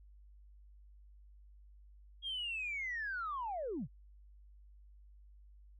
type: linear sweep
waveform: sine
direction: down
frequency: 3288 to 92.5 Hz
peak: -36 dBFS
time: 2.22-3.88 s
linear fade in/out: 50 ms
effects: tanh soft clip ceiling -32 dBFS + added 50 Hz sine -56 dBFS peak until 5.79 s